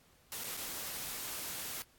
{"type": "noise with dropouts", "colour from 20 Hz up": "white", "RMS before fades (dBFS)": -41, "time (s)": [0.32, 1.82], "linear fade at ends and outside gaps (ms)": 0, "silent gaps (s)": [[0.437, 0.442], [0.568, 0.573]], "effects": ["pink hiss -66 dBFS RMS until 1.98 s", "AAC 64 kbps"]}